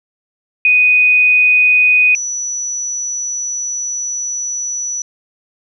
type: tone pair in turn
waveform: sine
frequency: 2489 / 5920 Hz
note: D#7 / F#8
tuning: 0 / 0 cents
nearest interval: octave + minor third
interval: 1500 cents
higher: second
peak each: -7 / -18 dBFS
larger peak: first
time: 0.65-2.15 / 2.15-5.02 s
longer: second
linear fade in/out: 2 ms
effects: none